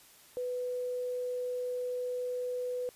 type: tone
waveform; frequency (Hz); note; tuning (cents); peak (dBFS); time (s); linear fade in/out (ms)
sine; 496.6; B4; +9; -32; 0.37-2.89; 0
effects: white hiss -58 dBFS RMS until 2.95 s + resampled to 32000 Hz